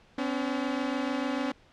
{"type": "tone pair together", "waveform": "sawtooth", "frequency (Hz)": [256.2, 283], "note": ["C4", "C#4"], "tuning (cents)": [-36, 36], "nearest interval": "major second", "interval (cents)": 172, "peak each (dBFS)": -27, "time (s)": [0.18, 1.52], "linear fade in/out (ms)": 5, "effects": ["pink hiss -59 dBFS RMS until 1.72 s", "low-pass 4000 Hz 12 dB/octave"]}